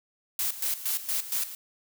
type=noise with tremolo; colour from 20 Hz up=blue; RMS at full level=-28 dBFS; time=0.39-1.55 s; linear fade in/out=2 ms; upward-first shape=square; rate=4.3 Hz; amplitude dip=75%; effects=none